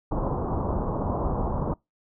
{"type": "low-pass noise", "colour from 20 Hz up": "pink", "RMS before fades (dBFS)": -27, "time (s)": [0.11, 1.74], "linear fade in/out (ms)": 5, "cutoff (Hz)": 1100, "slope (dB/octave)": 48, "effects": ["noise-tail reverb RT60 0.2 s tail -25 dB re dry"]}